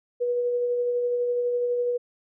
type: tone with tremolo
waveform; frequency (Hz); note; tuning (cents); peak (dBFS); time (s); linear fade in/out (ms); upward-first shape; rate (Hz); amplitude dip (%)
sine; 486.3; B4; -27; -21; 0.2-1.98; 20; sine; 12; 25
effects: none